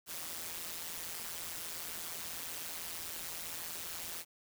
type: noise with amplitude modulation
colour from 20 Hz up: white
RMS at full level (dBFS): -39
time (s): 0.06-4.25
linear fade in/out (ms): 50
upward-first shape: sine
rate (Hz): 167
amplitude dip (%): 80
effects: none